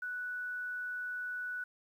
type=tone with quantisation; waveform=sine; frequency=1480 Hz; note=F#6; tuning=in tune; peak=-36 dBFS; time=0.02-1.64 s; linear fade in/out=5 ms; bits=11; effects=none